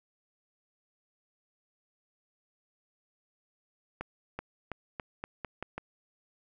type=accelerating click train; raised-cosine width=0.5 ms; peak=-21 dBFS; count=8; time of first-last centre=4.01-5.78 s; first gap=380 ms; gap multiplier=0.86; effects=none